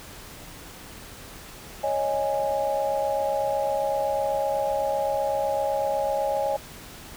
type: chord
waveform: sine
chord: C# suspended second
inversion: none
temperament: equal with one note detuned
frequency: 554.4 / 622.3 / 826.3 Hz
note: C#5 / D#5 / G#5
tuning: 0 / 0 / -9 cents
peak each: -26 / -28 / -27 dBFS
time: 1.83-6.57 s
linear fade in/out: 10 ms
effects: pink hiss -43 dBFS RMS until 7.16 s